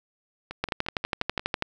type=two click trains; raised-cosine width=0.3 ms; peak=-19 / -9 dBFS; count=6 / 13; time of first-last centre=0.51-1.395 / 0.64-1.624 s; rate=5.65 / 12.2 Hz; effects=none